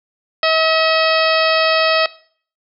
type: harmonic tone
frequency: 641 Hz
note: E5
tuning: 49 cents flat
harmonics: 1 / 2 / 3 / 4 / 5 / 6 / 7 / 8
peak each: -16 / -19 / -21 / -22 / -23 / -24 / -24 / -25 dBFS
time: 0.43-2.06 s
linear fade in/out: 2 ms
effects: noise-tail reverb RT60 0.5 s tail -19 dB re dry